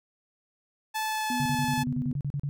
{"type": "tone with pitch glide", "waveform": "sawtooth", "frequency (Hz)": [870, 863.5], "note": ["A5", "A5"], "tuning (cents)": [-20, -33], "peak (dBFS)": -24, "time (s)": [0.94, 1.84], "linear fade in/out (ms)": 20, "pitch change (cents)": -13, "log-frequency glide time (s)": [1.05, 1.29]}
{"type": "tone", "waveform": "sine", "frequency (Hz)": 246.9, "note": "B3", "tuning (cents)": 0, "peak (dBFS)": -29, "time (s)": [1.3, 2.13], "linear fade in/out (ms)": 2}
{"type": "tone bursts", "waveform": "sine", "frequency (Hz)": 142.4, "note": "C#3", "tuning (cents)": 47, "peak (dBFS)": -27, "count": 12, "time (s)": [1.4, 2.49], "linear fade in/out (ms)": 0, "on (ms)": 56, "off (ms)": 38}
{"effects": []}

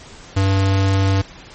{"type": "tone", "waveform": "square", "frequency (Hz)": 97, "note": "G2", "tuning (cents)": -18, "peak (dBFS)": -14, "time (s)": [0.36, 1.22], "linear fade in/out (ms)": 10, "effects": ["pink hiss -40 dBFS RMS until 1.54 s", "MP3 32 kbps"]}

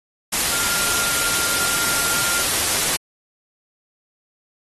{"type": "tone in noise", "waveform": "sine", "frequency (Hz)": 1396.9, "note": "F6", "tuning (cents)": 0, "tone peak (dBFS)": -27, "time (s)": [0.52, 2.43], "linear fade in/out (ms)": 10, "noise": "white", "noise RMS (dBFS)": -20, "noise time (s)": [0.32, 2.97], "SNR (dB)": -10, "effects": ["AAC 32 kbps"]}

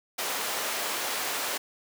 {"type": "high-pass noise", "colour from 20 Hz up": "pink", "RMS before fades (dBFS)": -31, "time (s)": [0.18, 1.58], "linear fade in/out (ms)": 10, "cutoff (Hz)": 550, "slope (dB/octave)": 12, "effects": []}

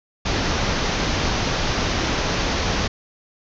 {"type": "low-pass noise", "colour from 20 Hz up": "pink", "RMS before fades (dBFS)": -22, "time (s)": [0.25, 2.88], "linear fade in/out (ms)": 10, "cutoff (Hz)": 6400, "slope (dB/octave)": 96, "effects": []}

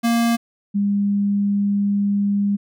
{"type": "tone pair in turn", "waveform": ["square", "sine"], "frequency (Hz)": [233.1, 201.9], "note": ["A#3", "G#3"], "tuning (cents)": [0, -49], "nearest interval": "major second", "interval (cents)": 249, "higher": "first", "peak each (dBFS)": -16, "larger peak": "neither", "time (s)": [[0.03, 0.37], [0.74, 2.57]], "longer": "second", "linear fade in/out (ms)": 20, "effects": []}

